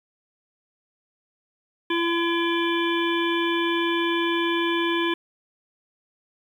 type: harmonic tone with a mistuned harmonic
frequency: 338.6 Hz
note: E4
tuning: 46 cents sharp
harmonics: 1 / 3 / 5 / 7 / 9 / 10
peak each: -23 / -28 / -30 / -31 / -33 / -33 dBFS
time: 1.9-5.14 s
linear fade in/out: 5 ms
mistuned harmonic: 10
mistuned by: +32 cents
effects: 9-bit